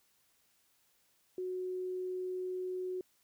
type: tone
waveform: sine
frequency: 367.9 Hz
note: F#4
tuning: 10 cents flat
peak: -35 dBFS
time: 1.38-3.01 s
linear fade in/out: 2 ms
effects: white hiss -72 dBFS RMS until 3.23 s

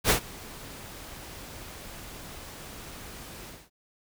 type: noise with ADSR envelope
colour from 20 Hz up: pink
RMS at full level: -19 dBFS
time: 0.04-3.7 s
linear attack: 62 ms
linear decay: 95 ms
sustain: -24 dB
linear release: 230 ms
effects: none

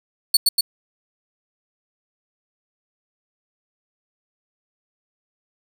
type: tone with echo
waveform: sawtooth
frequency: 4435 Hz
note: C#8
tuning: in tune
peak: -8 dBFS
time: 0.34-0.37 s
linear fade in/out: 5 ms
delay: 120 ms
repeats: 2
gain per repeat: -2 dB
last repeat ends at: 0.61 s
effects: none

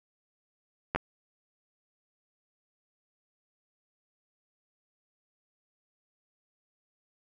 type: clicks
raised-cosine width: 0.5 ms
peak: -13 dBFS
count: 2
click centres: 0.949 / 0.96 s
effects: none

